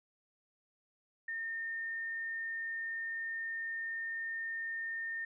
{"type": "tone", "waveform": "sine", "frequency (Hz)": 1821, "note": "A#6", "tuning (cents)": -41, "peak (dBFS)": -36, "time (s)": [1.28, 5.25], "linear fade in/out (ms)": 5, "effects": []}